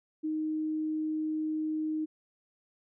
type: tone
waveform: sine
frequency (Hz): 311.1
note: D#4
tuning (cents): 0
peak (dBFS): -29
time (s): 0.23-2.06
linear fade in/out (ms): 20
effects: none